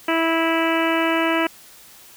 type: harmonic tone with a mistuned harmonic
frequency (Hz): 327.8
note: E4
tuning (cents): -10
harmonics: 1 / 2 / 3 / 4 / 5 / 6 / 7 / 8 / 9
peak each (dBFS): -21 / -24 / -26 / -27 / -28 / -29 / -29 / -30 / -31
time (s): 0.08-1.47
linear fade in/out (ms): 5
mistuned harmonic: 7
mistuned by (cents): +16
effects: white hiss -46 dBFS RMS until 2.16 s